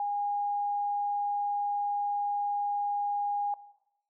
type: tone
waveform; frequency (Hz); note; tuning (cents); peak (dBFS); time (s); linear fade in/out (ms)
sine; 817; G#5; -29; -28; 0-3.54; 2
effects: noise-tail reverb RT60 0.9 s tail -17 dB re dry